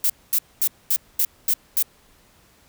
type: noise bursts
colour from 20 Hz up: violet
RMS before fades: -19 dBFS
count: 7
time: 0.04-1.826 s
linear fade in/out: 2 ms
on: 58 ms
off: 230 ms
effects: pink hiss -56 dBFS RMS until 2.68 s